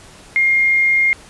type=tone; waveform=sine; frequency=2126 Hz; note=C7; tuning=27 cents sharp; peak=-11 dBFS; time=0.36-1.13 s; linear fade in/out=0 ms; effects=pink hiss -42 dBFS RMS until 1.29 s + resampled to 24000 Hz